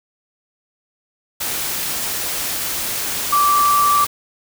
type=tone in noise; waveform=sine; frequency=1165 Hz; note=D6; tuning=14 cents flat; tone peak=-12 dBFS; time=3.32-4.05 s; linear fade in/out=10 ms; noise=white; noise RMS=-23 dBFS; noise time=1.4-4.07 s; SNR=+8 dB; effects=none